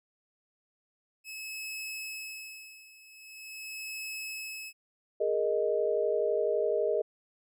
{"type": "tone with tremolo", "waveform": "sawtooth", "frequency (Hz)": 2586, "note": "E7", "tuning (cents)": -34, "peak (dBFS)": -33, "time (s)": [1.24, 4.73], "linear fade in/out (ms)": 50, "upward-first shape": "sine", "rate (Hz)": 0.43, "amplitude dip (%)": 85}
{"type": "chord", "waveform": "sine", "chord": "Ab suspended second", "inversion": "none", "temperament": "just", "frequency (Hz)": [415.3, 467.2, 623], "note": ["Ab4", "Bb4", "Eb5"], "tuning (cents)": [0, 4, 2], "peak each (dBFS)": -30, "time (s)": [5.2, 7.02], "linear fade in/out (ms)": 10}
{"effects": []}